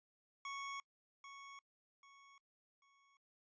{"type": "tone with echo", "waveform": "25% pulse", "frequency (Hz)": 1108.7, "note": "C#6", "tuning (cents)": 0, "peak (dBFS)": -40, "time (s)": [0.45, 0.8], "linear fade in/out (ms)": 2, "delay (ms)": 790, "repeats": 3, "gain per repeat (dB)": -9, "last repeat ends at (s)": 3.17, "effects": ["noise-tail reverb RT60 0.1 s tail -26 dB re dry", "resampled to 16000 Hz"]}